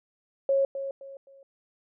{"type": "tone with echo", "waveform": "sine", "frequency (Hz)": 547, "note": "C#5", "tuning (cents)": -23, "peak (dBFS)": -20, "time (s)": [0.49, 0.65], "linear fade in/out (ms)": 2, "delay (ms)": 260, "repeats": 3, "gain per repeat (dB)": -10, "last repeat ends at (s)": 1.43, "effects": []}